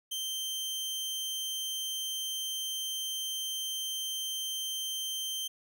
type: tone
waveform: sawtooth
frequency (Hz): 3130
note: G7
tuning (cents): -3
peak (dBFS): -30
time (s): 0.11-5.48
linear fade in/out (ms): 10
effects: none